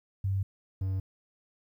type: tone pair in turn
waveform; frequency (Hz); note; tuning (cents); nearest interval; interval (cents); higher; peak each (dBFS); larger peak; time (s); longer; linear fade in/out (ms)
sine / triangle; 97 / 95.11; G2 / F#2; -18 / +48; unison; 34; first; -26; neither; 0.24-0.43 / 0.81-1; neither; 5
effects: 11-bit